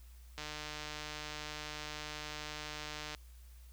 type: click train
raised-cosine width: 0.2 ms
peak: -25 dBFS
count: 419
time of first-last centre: 0.38-3.148 s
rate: 151 Hz
effects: added 60 Hz sine -52 dBFS peak until 3.72 s + white hiss -66 dBFS RMS until 3.72 s